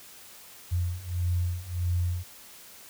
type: beating tone pair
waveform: sine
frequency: 87.2 / 88.8 Hz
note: F2 / F2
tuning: -2 / +29 cents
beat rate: 1.6 Hz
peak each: -30 / -28 dBFS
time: 0.71-2.24 s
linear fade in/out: 20 ms
effects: white hiss -49 dBFS RMS until 2.89 s